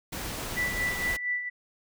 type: noise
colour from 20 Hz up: pink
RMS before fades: -35 dBFS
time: 0.12-1.17 s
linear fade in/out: 10 ms
type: tone with tremolo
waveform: sine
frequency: 1972 Hz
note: B6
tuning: 3 cents flat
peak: -25 dBFS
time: 0.56-1.5 s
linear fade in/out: 20 ms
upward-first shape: sine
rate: 4.3 Hz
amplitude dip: 60%
effects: none